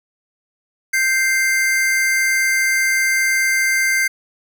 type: tone pair together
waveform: square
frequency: 1568 / 2093 Hz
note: G6 / C7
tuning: 0 / 0 cents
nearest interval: perfect fourth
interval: 500 cents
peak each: -20 / -17 dBFS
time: 0.93-4.08 s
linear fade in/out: 10 ms
effects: none